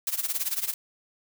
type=noise with tremolo; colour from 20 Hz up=blue; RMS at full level=-26 dBFS; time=0.07-0.74 s; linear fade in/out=2 ms; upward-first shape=sine; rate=18 Hz; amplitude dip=85%; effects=none